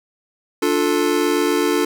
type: chord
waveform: square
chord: D minor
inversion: none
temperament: just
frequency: 293.7 / 352.4 / 440.5 Hz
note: D4 / F4 / A4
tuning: 0 / +16 / +2 cents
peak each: -21 dBFS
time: 0.62-1.85 s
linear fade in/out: 5 ms
effects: none